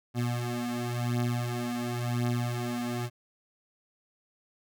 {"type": "beating tone pair", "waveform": "25% pulse", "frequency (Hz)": [120.5, 121.44], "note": ["B2", "B2"], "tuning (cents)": [-42, -29], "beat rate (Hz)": 0.94, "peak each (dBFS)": [-27, -29], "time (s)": [0.14, 3.1], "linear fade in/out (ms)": 50, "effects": []}